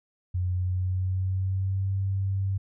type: tone with pitch glide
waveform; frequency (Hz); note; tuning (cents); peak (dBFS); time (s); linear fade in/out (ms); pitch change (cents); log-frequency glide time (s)
sine; 90.5 to 97; F#2 to G2; -38 to -18; -24; 0.34-2.58; 10; +120; 0.48-1.93
effects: none

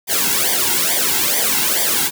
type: noise with flanger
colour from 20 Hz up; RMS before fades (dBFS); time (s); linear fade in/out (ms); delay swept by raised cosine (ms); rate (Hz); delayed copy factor
white; -17; 0.07-2.11; 50; 0.73 to 1.7; 2.3; -0.95
effects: none

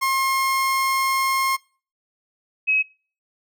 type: tone pair in turn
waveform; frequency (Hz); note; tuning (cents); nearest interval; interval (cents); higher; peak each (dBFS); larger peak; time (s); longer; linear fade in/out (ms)
30% pulse / sine; 1070 / 2554; C6 / D#7; +38 / +45; octave + minor third; 1507; second; -16; neither; 0.01-1.57 / 2.67-2.83; first; 20
effects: noise-tail reverb RT60 0.4 s tail -25 dB re dry

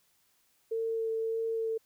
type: tone with vibrato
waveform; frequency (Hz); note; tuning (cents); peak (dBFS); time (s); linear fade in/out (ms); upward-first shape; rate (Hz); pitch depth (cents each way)
sine; 450; A4; +39; -29; 0.71-1.78; 10; sine; 1.7; 10
effects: white hiss -70 dBFS RMS until 1.85 s

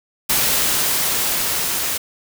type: noise with level ramp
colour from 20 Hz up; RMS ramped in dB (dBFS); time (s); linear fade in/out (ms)
white; -17 to -22; 0.29-1.98; 10
effects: none

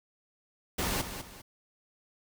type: noise with echo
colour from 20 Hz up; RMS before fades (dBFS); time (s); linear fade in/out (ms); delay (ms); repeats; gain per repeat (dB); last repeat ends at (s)
pink; -31; 0.78-1.02; 10; 200; 2; -9; 1.42
effects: none

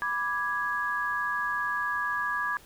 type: chord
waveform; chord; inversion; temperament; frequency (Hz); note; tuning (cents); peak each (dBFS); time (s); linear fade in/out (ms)
sine; G# diminished; first; equal; 987.8 / 1174.7 / 1661.2; B5 / D6 / G#6; 0 / 0 / 0; -34 / -32 / -29; 0.02-2.57; 0
effects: pink hiss -54 dBFS RMS until 2.65 s

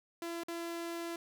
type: tone with dropouts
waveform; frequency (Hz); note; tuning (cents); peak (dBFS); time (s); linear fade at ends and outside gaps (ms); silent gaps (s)
sawtooth; 338; E4; +43; -34; 0.22-1.16; 2; 0.435-0.483
effects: none

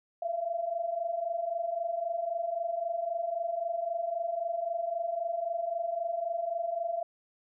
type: tone pair together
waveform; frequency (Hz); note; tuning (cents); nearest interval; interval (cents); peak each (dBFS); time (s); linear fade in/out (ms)
sine; 659.3 / 683.1; E5 / F5; 0 / -38; minor second; 62; -35 / -31; 0.22-7.03; 5
effects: none

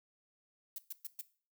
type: noise bursts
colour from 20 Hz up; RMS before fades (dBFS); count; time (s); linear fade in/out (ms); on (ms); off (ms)
violet; -42; 4; 0.76-1.212; 2; 23; 120
effects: noise-tail reverb RT60 0.4 s tail -17 dB re dry

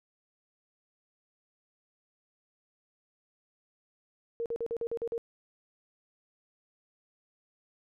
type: tone bursts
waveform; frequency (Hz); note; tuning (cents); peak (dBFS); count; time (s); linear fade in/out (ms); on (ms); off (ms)
sine; 464.6; A#4; -6; -30; 8; 4.4-5.179; 0; 58; 45
effects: none

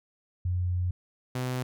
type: tone pair in turn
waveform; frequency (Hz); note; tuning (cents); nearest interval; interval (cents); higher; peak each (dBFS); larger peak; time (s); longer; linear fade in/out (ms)
sine / sawtooth; 89.7 / 126.85; F2 / B2; +47 / +47; tritone; 600; second; -25; neither; 0.45-0.91 / 1.35-1.63; first; 5
effects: none

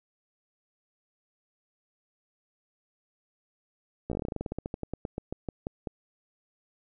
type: slowing click train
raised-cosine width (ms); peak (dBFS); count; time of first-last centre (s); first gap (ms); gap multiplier
2; -19; 25; 4.1-5.872; 15; 1.12
effects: none

